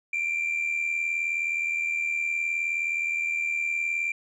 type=tone with amplitude modulation; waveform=sine; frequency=2365 Hz; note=D7; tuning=12 cents sharp; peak=-20 dBFS; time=0.13-4.12 s; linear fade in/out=5 ms; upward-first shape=sine; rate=79.3 Hz; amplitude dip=65%; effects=tanh soft clip ceiling -22 dBFS